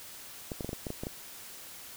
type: clicks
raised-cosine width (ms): 2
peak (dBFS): -22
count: 9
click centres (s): 0.518 / 0.608 / 0.646 / 0.692 / 0.731 / 0.868 / 0.904 / 1.035 / 1.069
effects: white hiss -47 dBFS RMS until 1.96 s